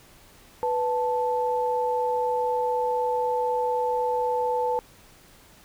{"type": "tone pair together", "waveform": "sine", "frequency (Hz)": [494.1, 878], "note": ["B4", "A5"], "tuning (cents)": [1, -4], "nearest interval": "minor seventh", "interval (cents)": 995, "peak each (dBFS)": -25, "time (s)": [0.63, 4.79], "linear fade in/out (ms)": 0, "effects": ["pink hiss -53 dBFS RMS until 5.64 s"]}